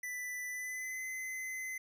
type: tone with pitch glide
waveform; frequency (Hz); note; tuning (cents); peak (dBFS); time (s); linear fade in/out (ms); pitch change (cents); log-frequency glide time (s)
square; 1987 to 2043; B6 to C7; +10 to -42; -39; 0.03-1.78; 5; +48; 0.49-1.04
effects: none